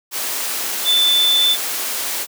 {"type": "tone in noise", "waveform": "sine", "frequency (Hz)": 3520, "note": "A7", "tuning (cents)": 0, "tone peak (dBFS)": -12, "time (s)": [0.84, 1.57], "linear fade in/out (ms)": 50, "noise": "white", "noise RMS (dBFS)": -23, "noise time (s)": [0.11, 2.27], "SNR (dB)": 8, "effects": ["high-pass 300 Hz 12 dB/octave"]}